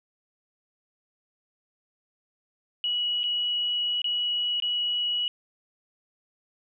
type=tone with dropouts; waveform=sine; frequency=2924 Hz; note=F#7; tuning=21 cents flat; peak=-24 dBFS; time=2.84-5.28 s; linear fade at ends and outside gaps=1 ms; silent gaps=3.233-3.239 / 4.018-4.043 / 4.601-4.623 s; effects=none